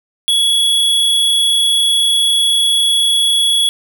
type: tone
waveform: square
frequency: 3366 Hz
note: G#7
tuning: 23 cents sharp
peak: -11 dBFS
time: 0.28-3.69 s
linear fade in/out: 0 ms
effects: none